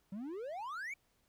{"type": "exponential sweep", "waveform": "triangle", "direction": "up", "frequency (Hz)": [185, 2349], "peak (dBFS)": -38, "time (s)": [0.12, 0.94], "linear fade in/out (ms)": 5, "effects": ["pink hiss -75 dBFS RMS until 1.28 s"]}